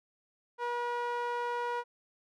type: tone with band-pass filter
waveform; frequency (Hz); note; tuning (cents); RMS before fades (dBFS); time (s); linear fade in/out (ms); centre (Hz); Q
sawtooth; 481.1; B4; -45; -34; 0.58-1.84; 50; 970; 1.6
effects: none